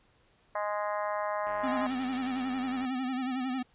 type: harmonic tone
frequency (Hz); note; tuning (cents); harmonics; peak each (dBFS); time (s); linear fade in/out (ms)
207.7; G#3; 0; 3 / 4 / 5 / 6 / 7 / 8 / 9 / 10; -33 / -37 / -35 / -40 / -48 / -44 / -45 / -51; 0.55-1.87; 5
type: click train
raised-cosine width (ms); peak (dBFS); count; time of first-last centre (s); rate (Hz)
0.5; -30; 133; 1.47-2.849; 95.7
type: tone with vibrato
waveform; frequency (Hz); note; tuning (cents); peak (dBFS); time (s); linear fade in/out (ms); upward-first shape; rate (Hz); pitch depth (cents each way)
square; 257.6; C4; -27; -31; 1.63-3.63; 10; sine; 11; 66
type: noise with tremolo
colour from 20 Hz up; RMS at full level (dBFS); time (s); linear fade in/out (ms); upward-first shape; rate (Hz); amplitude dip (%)
blue; -34; 1.88-2.48; 10; triangle; 8.4; 100
effects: pink hiss -66 dBFS RMS until 3.74 s + resampled to 8000 Hz